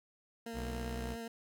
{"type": "tone with vibrato", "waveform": "20% pulse", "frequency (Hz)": 230, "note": "A#3", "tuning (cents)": -23, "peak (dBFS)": -36, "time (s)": [0.46, 1.28], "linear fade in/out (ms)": 5, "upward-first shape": "sine", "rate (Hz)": 10, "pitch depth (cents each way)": 13}
{"type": "tone", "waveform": "sawtooth", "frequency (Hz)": 61.74, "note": "B1", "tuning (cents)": 0, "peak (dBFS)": -35, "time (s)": [0.53, 1.17], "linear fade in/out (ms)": 50}
{"effects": []}